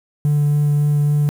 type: tone with vibrato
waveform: triangle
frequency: 146.83 Hz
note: D3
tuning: in tune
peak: -10 dBFS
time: 0.25-1.29 s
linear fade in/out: 0 ms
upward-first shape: sine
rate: 3.6 Hz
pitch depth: 9 cents each way
effects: tanh soft clip ceiling -8 dBFS + 7-bit